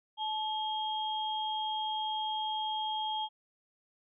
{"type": "tone pair together", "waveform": "sine", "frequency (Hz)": [865, 3241], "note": ["A5", "G#7"], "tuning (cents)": [-30, -43], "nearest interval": "octave + major seventh", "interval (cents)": 2287, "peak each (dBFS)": [-33, -36], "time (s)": [0.17, 3.29], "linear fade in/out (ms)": 50, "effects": []}